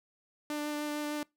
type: tone with vibrato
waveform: sawtooth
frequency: 297.1 Hz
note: D4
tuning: 20 cents sharp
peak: -29 dBFS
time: 0.5-1.23 s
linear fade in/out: 2 ms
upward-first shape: sine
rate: 6.6 Hz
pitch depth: 11 cents each way
effects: noise-tail reverb RT60 0.2 s tail -24 dB re dry

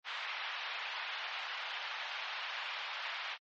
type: band-pass noise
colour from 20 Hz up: white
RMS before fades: -41 dBFS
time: 0.04-3.38 s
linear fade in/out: 50 ms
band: 750 to 3400 Hz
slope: 24 dB/octave
effects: low-pass 6000 Hz 12 dB/octave + MP3 32 kbps

